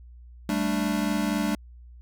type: chord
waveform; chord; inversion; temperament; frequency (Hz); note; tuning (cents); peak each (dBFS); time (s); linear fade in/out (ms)
square; G suspended second; none; equal; 196 / 220 / 293.7; G3 / A3 / D4; 0 / 0 / 0; -29; 0.49-1.55; 2
effects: added 60 Hz sine -44 dBFS peak until 2.01 s